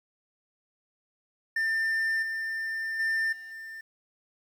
triangle tone with level steps, 1794 Hz, A6, 33 cents sharp, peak -23 / -28 / -23 / -39 / -37 dBFS, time 1.56-3.81 s, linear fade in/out 5 ms, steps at 2.22 / 2.99 / 3.32 / 3.51 s, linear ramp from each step 10 ms, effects 10-bit

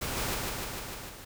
pink noise with echo, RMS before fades -34 dBFS, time 0.01-0.35 s, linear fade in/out 10 ms, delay 150 ms, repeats 6, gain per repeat -2 dB, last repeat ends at 1.25 s, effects none

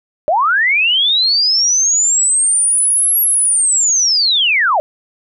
sine linear two-way sweep, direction up then down, 565 to 11470 to 565 Hz, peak -10 dBFS, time 0.28-4.8 s, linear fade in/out 0 ms, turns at 3.21 s, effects none

